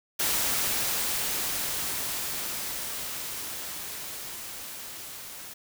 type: noise with level ramp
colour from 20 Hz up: white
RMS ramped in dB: -26 to -42 dBFS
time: 0.19-5.54 s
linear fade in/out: 10 ms
effects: none